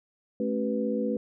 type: tone cluster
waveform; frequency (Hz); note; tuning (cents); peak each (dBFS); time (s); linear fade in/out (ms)
sine; 217.8 / 273.4 / 380.3 / 492.9; A3 / C#4 / F#4 / B4; -17 / -24 / +48 / -3; -29 / -32 / -35 / -30; 0.4-1.17; 2
effects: none